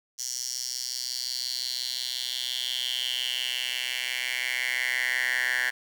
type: tone with high-pass filter sweep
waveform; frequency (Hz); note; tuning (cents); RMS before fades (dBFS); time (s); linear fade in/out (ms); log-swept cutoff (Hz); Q
10% pulse; 125.7; B2; +31; -30; 0.18-5.71; 20; 5900 to 1700; 4.9
effects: none